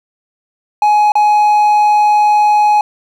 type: tone with dropouts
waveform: triangle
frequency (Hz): 839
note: G#5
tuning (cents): +17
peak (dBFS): -5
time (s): 0.82-2.81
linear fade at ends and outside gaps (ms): 2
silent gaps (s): 1.12-1.154
effects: none